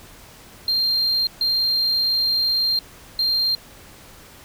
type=tone bursts at uneven times; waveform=sine; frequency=4186 Hz; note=C8; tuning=in tune; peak=-15 dBFS; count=3; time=0.68-1.27 / 1.41-2.79 / 3.19-3.55 s; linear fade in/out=2 ms; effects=tanh soft clip ceiling -16 dBFS + pink hiss -45 dBFS RMS until 4.44 s